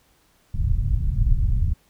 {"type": "low-pass noise", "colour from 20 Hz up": "pink", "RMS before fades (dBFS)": -20, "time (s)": [0.54, 1.74], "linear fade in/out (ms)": 5, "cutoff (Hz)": 120, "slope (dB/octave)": 24, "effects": ["pink hiss -61 dBFS RMS until 1.89 s"]}